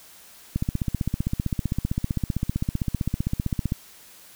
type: click train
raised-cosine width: 5 ms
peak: -11 dBFS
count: 50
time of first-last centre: 0.56-3.721 s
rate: 15.5 Hz
effects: white hiss -49 dBFS RMS until 4.35 s